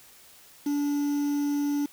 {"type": "tone with quantisation", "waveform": "triangle", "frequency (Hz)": 288.3, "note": "D4", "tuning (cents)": -32, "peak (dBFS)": -22, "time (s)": [0.66, 1.86], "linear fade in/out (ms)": 5, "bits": 7, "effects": ["white hiss -53 dBFS RMS until 1.92 s"]}